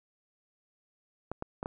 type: clicks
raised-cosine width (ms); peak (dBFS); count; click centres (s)
1; -21; 4; 1.316 / 1.424 / 1.629 / 1.659
effects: none